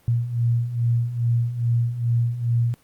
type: beating tone pair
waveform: sine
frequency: 116.54 / 118.94 Hz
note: A#2 / A#2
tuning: 0 / +35 cents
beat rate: 2.4 Hz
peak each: -25 / -20 dBFS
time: 0.08-2.74 s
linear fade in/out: 0 ms
effects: pink hiss -58 dBFS RMS until 2.83 s + Opus 32 kbps